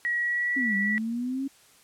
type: tone with pitch glide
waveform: sine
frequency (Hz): 1914 to 1948.6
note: A#6 to B6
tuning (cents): +45 to -24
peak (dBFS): -24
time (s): 0.05-0.98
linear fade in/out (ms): 0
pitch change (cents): +31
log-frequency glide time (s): 0.18-0.57
type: exponential two-way sweep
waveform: sine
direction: down then up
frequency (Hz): 277.2 to 196 to 277.2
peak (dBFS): -27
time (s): 0.56-1.48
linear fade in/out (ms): 10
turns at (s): 0.76
effects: white hiss -57 dBFS RMS until 1.83 s + low-pass 11000 Hz 12 dB/octave